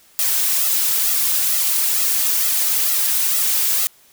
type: noise with flanger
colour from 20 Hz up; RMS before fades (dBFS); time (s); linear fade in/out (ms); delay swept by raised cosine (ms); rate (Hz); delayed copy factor
blue; -18; 0.19-3.87; 0; 1.5 to 3.3; 2.2; +0.8
effects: white hiss -52 dBFS RMS until 4.12 s